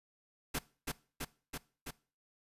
pink noise with echo, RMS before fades -35 dBFS, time 0.54-0.59 s, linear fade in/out 10 ms, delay 330 ms, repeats 4, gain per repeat -2 dB, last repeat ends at 1.91 s, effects noise-tail reverb RT60 0.4 s tail -21 dB re dry + resampled to 32000 Hz

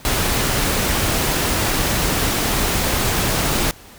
pink noise, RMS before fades -19 dBFS, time 0.05-3.71 s, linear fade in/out 0 ms, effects pink hiss -43 dBFS RMS until 3.98 s

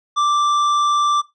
sine tone with hard clipping, 1174.7 Hz, D6, in tune, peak -16 dBFS, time 0.16-1.22 s, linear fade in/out 20 ms, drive 9 dB, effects noise-tail reverb RT60 0.2 s tail -18 dB re dry + resampled to 24000 Hz

